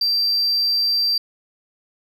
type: tone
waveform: sine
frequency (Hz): 4699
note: D8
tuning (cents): 0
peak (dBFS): -14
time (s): 0.01-1.18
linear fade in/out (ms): 5
effects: tanh soft clip ceiling -15 dBFS